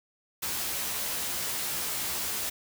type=noise with comb filter; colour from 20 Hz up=white; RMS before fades=-32 dBFS; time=0.42-2.5 s; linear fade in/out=10 ms; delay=14 ms; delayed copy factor=+0.95; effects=none